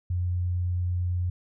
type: tone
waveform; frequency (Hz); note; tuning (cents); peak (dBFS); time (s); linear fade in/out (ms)
sine; 89.1; F2; +35; -24; 0.1-1.3; 5
effects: none